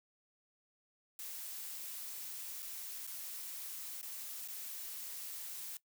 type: noise with dropouts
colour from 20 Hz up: blue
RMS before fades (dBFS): -45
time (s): 1.19-5.77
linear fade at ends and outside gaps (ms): 2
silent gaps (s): 2.623-2.626 / 3.068-3.074 / 4.014-4.028 / 4.477-4.484
effects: noise-tail reverb RT60 0.1 s tail -18 dB re dry